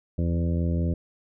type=harmonic tone with a mistuned harmonic; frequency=84.6 Hz; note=E2; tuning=45 cents sharp; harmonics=1 / 2 / 3 / 4 / 5 / 6 / 7; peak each=-24 / -27 / -33 / -36 / -43 / -39 / -41 dBFS; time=0.18-0.94 s; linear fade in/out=5 ms; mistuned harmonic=1; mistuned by=-47 cents; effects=none